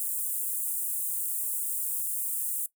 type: high-pass noise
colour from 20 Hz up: pink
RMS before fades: -31 dBFS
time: 0-2.66 s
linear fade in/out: 0 ms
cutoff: 8400 Hz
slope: 48 dB/octave
effects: noise-tail reverb RT60 0.1 s tail -19 dB re dry